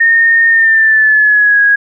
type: tone with pitch glide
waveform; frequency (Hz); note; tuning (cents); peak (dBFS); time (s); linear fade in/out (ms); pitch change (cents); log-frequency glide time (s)
sine; 1834 to 1652.9; A#6 to G#6; -29 to -9; -5; 0-1.76; 10; -180; 0.49-1.61
effects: none